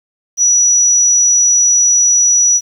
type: tone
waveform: sine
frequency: 5870 Hz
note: F#8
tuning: 15 cents flat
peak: -7 dBFS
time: 0.37-2.61 s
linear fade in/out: 50 ms
effects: 7-bit